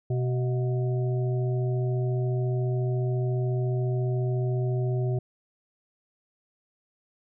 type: harmonic tone with a mistuned harmonic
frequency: 125.8 Hz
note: B2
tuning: 32 cents sharp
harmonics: 1 / 3 / 5 / 6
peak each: -24 / -32 / -39 / -44 dBFS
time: 0.1-5.19 s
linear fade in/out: 5 ms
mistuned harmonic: 6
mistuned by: -74 cents
effects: none